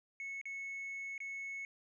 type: tone with dropouts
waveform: sine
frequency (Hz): 2200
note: C#7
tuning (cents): -14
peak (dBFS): -38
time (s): 0.2-1.65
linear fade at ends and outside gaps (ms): 1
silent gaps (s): 0.414-0.455 / 1.179-1.203
effects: tanh soft clip ceiling -39 dBFS